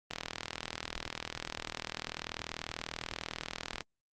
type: click train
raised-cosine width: 0.2 ms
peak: -18 dBFS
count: 150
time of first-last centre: 0.11-3.807 s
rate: 40.3 Hz
effects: Opus 32 kbps